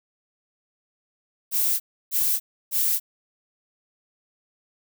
violet noise bursts, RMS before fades -22 dBFS, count 3, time 1.51-3 s, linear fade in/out 50 ms, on 290 ms, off 310 ms, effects none

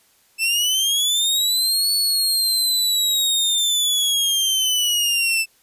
sawtooth linear two-way sweep, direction up then down, 2637 to 4435 to 2637 Hz, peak -14 dBFS, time 0.38-5.46 s, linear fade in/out 50 ms, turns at 1.92 s, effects white hiss -58 dBFS RMS until 5.62 s + resampled to 32000 Hz

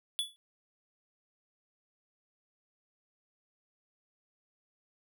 square tone with exponential decay, 3430 Hz, A7, 45 cents flat, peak -27 dBFS, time 0.19-0.36 s, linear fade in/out 0 ms, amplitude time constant 36 ms, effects none

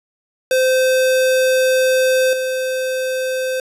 square tone with level steps, 517 Hz, C5, 21 cents flat, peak -13 / -19 dBFS, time 0.51-3.6 s, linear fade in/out 2 ms, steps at 2.33 s, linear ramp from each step 2 ms, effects resampled to 32000 Hz + 8-bit

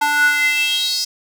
square tone with high-pass filter sweep, 293.7 Hz, D4, in tune, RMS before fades -17 dBFS, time 0.01-1.05 s, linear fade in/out 10 ms, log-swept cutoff 1000 to 5300 Hz, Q 6.6, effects none

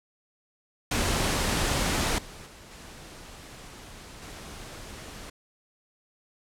pink noise with level steps, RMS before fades -26 / -44 / -48 / -45 / -42 dBFS, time 0.91-5.3 s, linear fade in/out 5 ms, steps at 2.18 / 2.46 / 2.71 / 4.22 s, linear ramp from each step 5 ms, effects low-pass 10000 Hz 12 dB/octave

